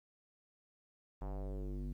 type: tone with low-pass filter sweep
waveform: square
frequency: 48.59 Hz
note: G1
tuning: 15 cents flat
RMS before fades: -41 dBFS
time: 1.21-1.93 s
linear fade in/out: 10 ms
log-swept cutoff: 930 to 230 Hz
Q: 2.2
effects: 12-bit